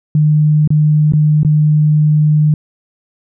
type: tone with dropouts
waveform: sine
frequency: 151.7 Hz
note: D#3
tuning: 44 cents flat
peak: -7 dBFS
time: 0.15-2.54 s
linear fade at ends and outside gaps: 2 ms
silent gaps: 0.676-0.704 / 1.122-1.135 / 1.432-1.448 s
effects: none